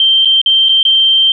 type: tone with dropouts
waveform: sine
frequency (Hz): 3139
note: G7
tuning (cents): +2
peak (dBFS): -6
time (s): 0-1.32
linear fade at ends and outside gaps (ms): 2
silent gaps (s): 0.249-0.255 / 0.415-0.46 / 0.687-0.692 / 0.83-0.851
effects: none